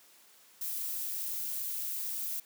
violet noise, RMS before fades -36 dBFS, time 0.61-2.4 s, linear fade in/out 5 ms, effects white hiss -60 dBFS RMS until 2.45 s + high-pass 200 Hz 12 dB/octave

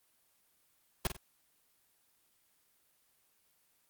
pink noise with echo, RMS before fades -30 dBFS, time 1.05-1.07 s, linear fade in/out 0 ms, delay 48 ms, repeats 2, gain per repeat -9 dB, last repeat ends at 1.166 s, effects white hiss -72 dBFS RMS until 3.89 s + Opus 24 kbps

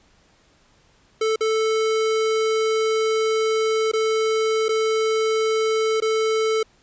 square tone with dropouts, 440 Hz, A4, in tune, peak -19 dBFS, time 1.21-6.63 s, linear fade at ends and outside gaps 5 ms, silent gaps 1.36-1.407 / 3.916-3.934 / 4.684-4.69 / 6.003-6.021 s, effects pink hiss -58 dBFS RMS until 6.82 s + resampled to 16000 Hz

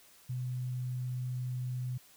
sine tone, 126 Hz, B2, 35 cents sharp, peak -33 dBFS, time 0.29-1.98 s, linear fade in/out 10 ms, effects white hiss -60 dBFS RMS until 2.16 s

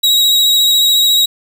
40% pulse tone with vibrato, 3839 Hz, B7, 50 cents flat, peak -7 dBFS, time 0.03-1.26 s, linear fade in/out 10 ms, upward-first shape sine, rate 14 Hz, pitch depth 23 cents each way, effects 7-bit

